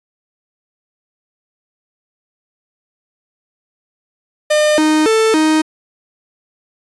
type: tone with pitch steps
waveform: 45% pulse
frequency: 605 / 309.2 / 442.6 / 312.2 Hz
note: D#5 / D#4 / A4 / D#4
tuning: -49 / -11 / +10 / +6 cents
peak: -10 dBFS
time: 4.5-5.62 s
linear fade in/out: 10 ms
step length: 280 ms
effects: resampled to 24000 Hz